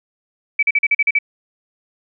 sine tone bursts, 2300 Hz, D7, 37 cents flat, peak -11 dBFS, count 8, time 0.59-1.188 s, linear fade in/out 5 ms, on 38 ms, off 42 ms, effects none

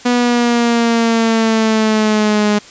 sawtooth exponential sweep, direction down, 245.3 to 207.7 Hz, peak -7 dBFS, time 0.05-2.59 s, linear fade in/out 10 ms, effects white hiss -38 dBFS RMS until 2.7 s + resampled to 16000 Hz

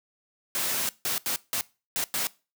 white noise bursts at uneven times, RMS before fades -28 dBFS, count 6, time 0.55-0.89 / 1.05-1.18 / 1.26-1.36 / 1.53-1.61 / 1.96-2.04 / 2.14-2.27 s, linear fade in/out 0 ms, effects noise-tail reverb RT60 0.3 s tail -21 dB re dry + high-pass 100 Hz 12 dB/octave

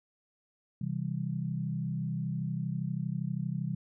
sine chord, C major, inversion none, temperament equal with one note detuned, 130.81 / 163.2 / 196 Hz, C3 / E3 / G3, 0 / -17 / 0 cents, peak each -35 / -34 / -37 dBFS, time 0.81-3.75 s, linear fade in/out 5 ms, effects none

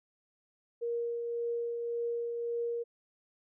sine tone with tremolo, 470.4 Hz, A#4, 16 cents sharp, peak -30 dBFS, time 0.81-2.84 s, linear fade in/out 20 ms, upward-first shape triangle, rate 1.8 Hz, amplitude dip 35%, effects none

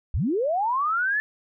sine linear sweep, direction up, 44.34 to 1760 Hz, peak -21 dBFS, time 0.14-1.2 s, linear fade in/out 0 ms, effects none

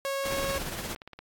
sawtooth tone, 549 Hz, C#5, 17 cents flat, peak -25 dBFS, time 0.05-0.58 s, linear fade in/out 0 ms
pink noise with tremolo, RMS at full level -34 dBFS, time 0.25-0.95 s, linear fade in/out 2 ms, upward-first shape sine, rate 17 Hz, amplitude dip 40%
click train, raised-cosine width 0.3 ms, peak -27 dBFS, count 8, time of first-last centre 0.79-1.19 s, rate 17.5 Hz
effects AAC 64 kbps

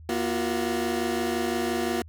30% pulse tone cluster, 237.9 / 342.8 / 368.6 Hz, A#3 / F4 / F#4, +35 / -32 / -7 cents, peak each -27 dBFS, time 0.09-2.02 s, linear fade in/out 2 ms, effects added 80 Hz sine -43 dBFS peak until 2.08 s

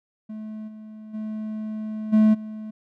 triangle tone with level steps, 216.1 Hz, A3, 31 cents flat, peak -30 / -36 / -26 / -11 / -30 dBFS, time 0.29-2.71 s, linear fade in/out 10 ms, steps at 0.67 / 1.13 / 2.12 / 2.33 s, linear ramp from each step 20 ms, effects none

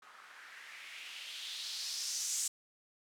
violet noise with low-pass filter sweep, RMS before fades -42 dBFS, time 0.02-2.48 s, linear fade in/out 5 ms, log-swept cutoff 1200 to 7400 Hz, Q 2.7, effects none

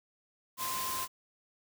sine tone in noise, 1041 Hz, C6, 9 cents flat, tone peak -36 dBFS, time 0.57-1.08 s, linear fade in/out 50 ms, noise white, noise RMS -37 dBFS, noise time 0.57-1.08 s, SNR -2 dB, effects none

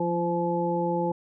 harmonic tone with a mistuned harmonic, 171.8 Hz, F3, 28 cents flat, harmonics 1 / 2 / 3 / 5, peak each -29 / -29 / -29 / -29 dBFS, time 0-1.12 s, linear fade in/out 5 ms, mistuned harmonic 1, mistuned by +21 cents, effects none

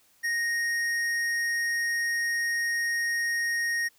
sine tone with hard clipping, 1864.7 Hz, A#6, in tune, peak -27 dBFS, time 0.23-3.89 s, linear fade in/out 20 ms, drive 11 dB, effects white hiss -63 dBFS RMS until 3.98 s

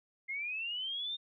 sine linear sweep, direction up, 2093 to 3668 Hz, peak -35 dBFS, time 0.28-1.17 s, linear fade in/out 20 ms, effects none

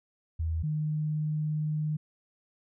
sine tone pair in turn, 81 / 152.91 Hz, E2 / D#3, -30 / -30 cents, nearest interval major seventh, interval 1100 cents, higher second, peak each -27 dBFS, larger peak neither, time 0.39-0.63 / 0.63-1.97 s, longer second, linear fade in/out 10 ms, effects none

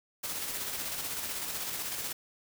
white noise with tremolo, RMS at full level -35 dBFS, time 0.23-2.13 s, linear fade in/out 10 ms, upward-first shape square, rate 16 Hz, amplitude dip 30%, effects none

